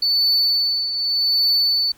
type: tone with tremolo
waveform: sine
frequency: 4491 Hz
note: C#8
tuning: 22 cents sharp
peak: -11 dBFS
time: 0.02-1.92 s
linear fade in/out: 5 ms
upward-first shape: triangle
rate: 0.84 Hz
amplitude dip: 70%
effects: tanh soft clip ceiling -13 dBFS + pink hiss -53 dBFS RMS until 1.97 s